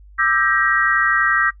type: chord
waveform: sine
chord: E half-diminished seventh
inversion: third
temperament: just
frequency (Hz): 1186.7 / 1318.5 / 1582.2 / 1898.7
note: D6 / E6 / G6 / Bb6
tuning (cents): +18 / 0 / +16 / +31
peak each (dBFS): -22 / -20 / -19 / -19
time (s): 0.18-1.51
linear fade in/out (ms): 20
effects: noise-tail reverb RT60 0.1 s tail -19 dB re dry + added 50 Hz sine -41 dBFS peak until 1.6 s